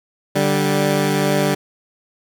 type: tone pair together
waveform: 15% pulse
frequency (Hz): 146.83 / 195.09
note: D3 / G3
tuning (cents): 0 / -8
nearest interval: perfect fourth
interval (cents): 492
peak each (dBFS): -12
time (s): 0.35-1.55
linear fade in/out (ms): 10
effects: none